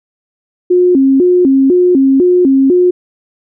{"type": "tone with vibrato", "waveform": "sine", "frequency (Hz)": 311.1, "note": "D#4", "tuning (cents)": 0, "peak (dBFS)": -5, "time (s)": [0.7, 2.91], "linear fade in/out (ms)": 10, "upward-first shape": "square", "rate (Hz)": 2, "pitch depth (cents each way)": 250, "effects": []}